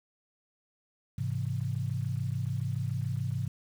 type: chord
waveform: sine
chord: Ab augmented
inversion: none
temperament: equal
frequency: 103.83 / 130.81 / 164.81 Hz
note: Ab2 / C3 / E3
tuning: 0 / 0 / 0 cents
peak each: -33 / -32 / -38 dBFS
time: 1.18-3.48 s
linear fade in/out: 5 ms
effects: 9-bit